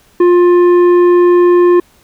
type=tone with tanh clipping; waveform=sine; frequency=352.7 Hz; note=F4; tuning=17 cents sharp; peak=-6 dBFS; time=0.2-1.8 s; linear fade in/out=5 ms; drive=9 dB; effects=pink hiss -49 dBFS RMS until 2.03 s